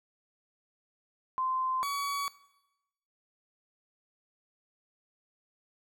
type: tone pair in turn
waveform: sine / 40% pulse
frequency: 1037 / 1130.9 Hz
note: C6 / C#6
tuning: -16 / +34 cents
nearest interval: major second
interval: 150 cents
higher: second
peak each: -28 / -30 dBFS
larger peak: first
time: 1.38-1.83 / 1.83-2.28 s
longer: neither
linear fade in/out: 0 ms
effects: noise-tail reverb RT60 0.9 s tail -17 dB re dry